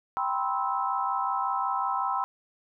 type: chord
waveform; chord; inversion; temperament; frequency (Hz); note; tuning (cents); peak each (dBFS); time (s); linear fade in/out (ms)
sine; C major seventh; second; just; 784.9 / 981.1 / 1046.5 / 1308.1; G5 / B5 / C6 / E6; +2 / -12 / 0 / -14; -31; 0.17-2.24; 0
effects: none